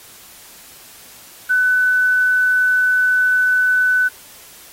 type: tone with quantisation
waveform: sine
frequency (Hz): 1500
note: F#6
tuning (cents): +23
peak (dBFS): -12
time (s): 1.49-4.09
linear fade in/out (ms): 20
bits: 7
effects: white hiss -42 dBFS RMS until 4.72 s + AAC 48 kbps